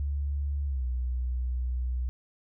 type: tone with pitch glide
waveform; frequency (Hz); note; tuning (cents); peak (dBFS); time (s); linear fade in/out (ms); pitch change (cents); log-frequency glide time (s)
sine; 71 to 62.17; C#2 to B1; +42 to +12; -27; 0-2.09; 0; -230; 0.66-0.85
effects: none